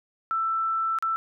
sine tone with dropouts, 1329 Hz, E6, 14 cents sharp, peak -23 dBFS, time 0.31-1.16 s, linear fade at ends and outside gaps 0 ms, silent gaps 0.987-1.025 s, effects none

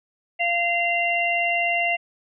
harmonic tone, 691 Hz, F5, 19 cents flat, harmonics 1 / 3 / 4, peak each -24 / -24 / -24 dBFS, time 0.39-1.97 s, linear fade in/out 20 ms, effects none

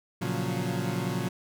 30% pulse chord, Gb major seventh, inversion first, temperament equal, 116.54 / 138.59 / 174.61 / 185 Hz, Bb2 / Db3 / F3 / Gb3, 0 / 0 / 0 / 0 cents, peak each -31 dBFS, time 0.21-1.29 s, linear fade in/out 10 ms, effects none

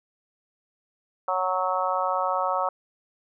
harmonic tone, 185 Hz, F#3, in tune, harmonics 3 / 4 / 5 / 6 / 7, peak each -29 / -29 / -29 / -29 / -29 dBFS, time 1.28-2.69 s, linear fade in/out 2 ms, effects none

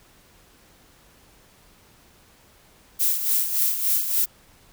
violet noise with tremolo, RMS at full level -20 dBFS, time 2.99-4.26 s, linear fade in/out 20 ms, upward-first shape sine, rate 3.5 Hz, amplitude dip 60%, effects pink hiss -55 dBFS RMS until 4.72 s

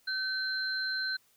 sine tone pair together, 1532 / 4121 Hz, G6 / C8, -40 / -27 cents, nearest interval octave + perfect fourth, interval 1713 cents, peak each -32 / -34 dBFS, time 0.07-1.17 s, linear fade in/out 10 ms, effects white hiss -67 dBFS RMS until 1.36 s

